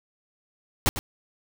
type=noise with echo; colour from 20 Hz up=pink; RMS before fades=-20 dBFS; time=0.86-0.89 s; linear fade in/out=0 ms; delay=100 ms; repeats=1; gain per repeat=-11 dB; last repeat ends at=0.99 s; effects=none